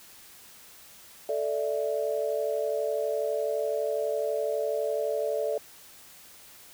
sine chord, A suspended fourth, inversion none, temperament equal, 440 / 587.3 / 659.3 Hz, A4 / D5 / E5, 0 / 0 / 0 cents, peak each -30 / -29 / -33 dBFS, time 1.29-5.58 s, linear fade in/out 2 ms, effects white hiss -51 dBFS RMS until 6.73 s

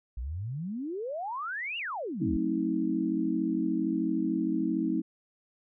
sine exponential two-way sweep, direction up then down, 55 to 2900 to 55 Hz, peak -32 dBFS, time 0.17-2.37 s, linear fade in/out 5 ms, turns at 1.78 s
sine chord, F# diminished seventh, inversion none, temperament just, 185 / 222 / 266.4 / 319.7 Hz, F#3 / A3 / C4 / Eb4, 0 / +16 / +31 / +47 cents, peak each -34 / -33 / -32 / -29 dBFS, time 2.2-5.02 s, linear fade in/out 20 ms
effects none

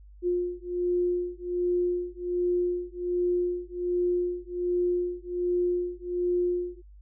sine beating tone pair, 354.1 / 355.4 Hz, F4 / F4, +24 / +30 cents, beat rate 1.3 Hz, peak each -28 dBFS, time 0.22-6.82 s, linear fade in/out 50 ms, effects added 50 Hz sine -47 dBFS peak until 7.01 s

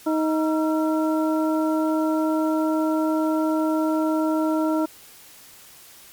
harmonic tone with a mistuned harmonic, 314.1 Hz, D#4, 16 cents sharp, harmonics 1 / 2 / 3 / 4, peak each -20 / -26 / -30 / -32 dBFS, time 0.06-4.86 s, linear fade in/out 10 ms, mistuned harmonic 4, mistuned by +130 cents, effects white hiss -47 dBFS RMS until 6.12 s + MP3 96 kbps

